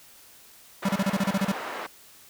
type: band-pass noise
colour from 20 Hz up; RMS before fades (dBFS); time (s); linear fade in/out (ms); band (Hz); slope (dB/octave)
white; -35; 0.82-1.87; 10; 400 to 1400; 12
type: tone bursts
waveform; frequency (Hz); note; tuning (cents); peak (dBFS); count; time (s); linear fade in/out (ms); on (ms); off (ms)
square; 195.9; G3; -1; -22; 10; 0.85-1.519; 5; 39; 31
effects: white hiss -52 dBFS RMS until 2.29 s